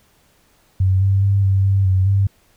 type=tone with pitch steps; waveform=sine; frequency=94.4 / 97.5 / 99.1 / 96.8 / 97.7 / 94 / 98.5 Hz; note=F#2 / G2 / G2 / G2 / G2 / F#2 / G2; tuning=+35 / -9 / +19 / -21 / -5 / +28 / +9 cents; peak=-12 dBFS; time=0.8-2.27 s; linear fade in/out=5 ms; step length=210 ms; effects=pink hiss -57 dBFS RMS until 2.56 s